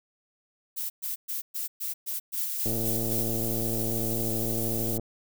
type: noise bursts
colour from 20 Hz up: violet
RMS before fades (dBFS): -32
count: 10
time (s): 0.76-3.24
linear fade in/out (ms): 20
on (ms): 140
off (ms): 120
type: noise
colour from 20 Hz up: violet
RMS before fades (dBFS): -32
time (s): 2.37-4.98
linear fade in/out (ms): 10
type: click train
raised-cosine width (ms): 2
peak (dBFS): -20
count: 265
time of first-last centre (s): 2.66-4.996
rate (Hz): 113
effects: none